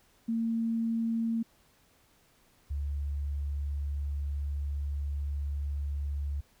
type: tone pair in turn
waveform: sine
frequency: 228 / 71.46 Hz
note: A#3 / D2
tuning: -38 / -47 cents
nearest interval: octave + minor sixth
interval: 2009 cents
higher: first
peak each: -27 / -30 dBFS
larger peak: first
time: 0.28-1.43 / 2.7-6.41 s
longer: second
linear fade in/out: 10 ms
effects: pink hiss -65 dBFS RMS until 6.6 s